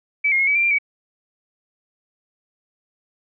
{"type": "tone with pitch steps", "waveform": "sine", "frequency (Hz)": [2299, 2140, 2167, 2283, 2364, 2378, 2268], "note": ["D7", "C7", "C#7", "D7", "D7", "D7", "C#7"], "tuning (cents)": [-37, 38, -40, -50, 11, 21, 39], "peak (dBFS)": -15, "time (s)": [0.24, 0.786], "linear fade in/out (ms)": 10, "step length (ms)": 78, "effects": []}